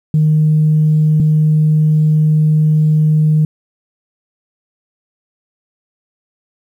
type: tone pair in turn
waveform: sine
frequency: 154.2 / 154.2 Hz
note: D#3 / D#3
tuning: -15 / -15 cents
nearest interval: unison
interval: 0 cents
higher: neither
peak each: -7 dBFS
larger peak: neither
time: 0.14-1.2 / 1.2-3.45 s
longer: second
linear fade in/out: 2 ms
effects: tanh soft clip ceiling -4 dBFS + 8-bit